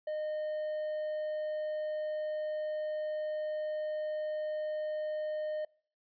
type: tone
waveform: triangle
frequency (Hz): 613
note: D#5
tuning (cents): -26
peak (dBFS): -31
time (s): 0.07-5.65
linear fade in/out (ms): 5
effects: noise-tail reverb RT60 0.5 s tail -25 dB re dry + resampled to 11025 Hz